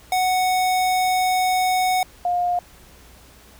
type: tone pair in turn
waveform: square / sine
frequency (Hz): 740 / 709.8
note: F#5 / F5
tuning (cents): 0 / +28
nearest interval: minor second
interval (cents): 72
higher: first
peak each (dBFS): -18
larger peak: neither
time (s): 0.12-2.03 / 2.25-2.59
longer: first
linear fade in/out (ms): 2
effects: added 60 Hz sine -51 dBFS peak until 3.59 s + pink hiss -49 dBFS RMS until 3.59 s